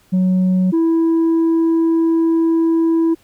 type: tone pair in turn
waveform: sine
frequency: 185 / 328.8 Hz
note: F#3 / E4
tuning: 0 / -4 cents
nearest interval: minor seventh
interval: 996 cents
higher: second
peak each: -9 dBFS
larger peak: neither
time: 0.12-0.72 / 0.72-3.15 s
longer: second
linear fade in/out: 20 ms
effects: tanh soft clip ceiling -11 dBFS + pink hiss -54 dBFS RMS until 3.23 s